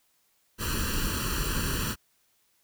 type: noise with comb filter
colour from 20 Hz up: pink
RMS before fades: -29 dBFS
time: 0.58-1.96 s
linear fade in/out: 50 ms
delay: 0.69 ms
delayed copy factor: +0.95
effects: white hiss -69 dBFS RMS until 2.63 s